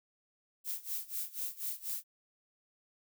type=noise with tremolo; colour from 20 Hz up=violet; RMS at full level=-36 dBFS; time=0.64-2.04 s; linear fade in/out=50 ms; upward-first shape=sine; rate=4.1 Hz; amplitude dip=90%; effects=none